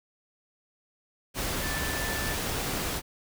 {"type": "tone in noise", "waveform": "sine", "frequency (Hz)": 1760, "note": "A6", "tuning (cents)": 0, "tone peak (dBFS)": -35, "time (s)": [1.6, 2.37], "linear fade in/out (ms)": 50, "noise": "pink", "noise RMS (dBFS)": -31, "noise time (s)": [1.34, 3.02], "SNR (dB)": -7, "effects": []}